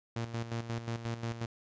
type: tone with tremolo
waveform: sawtooth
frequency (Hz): 115.9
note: A#2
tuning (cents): -10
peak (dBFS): -29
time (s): 0.16-1.46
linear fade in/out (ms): 5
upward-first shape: square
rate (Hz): 5.6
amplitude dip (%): 65
effects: resampled to 16000 Hz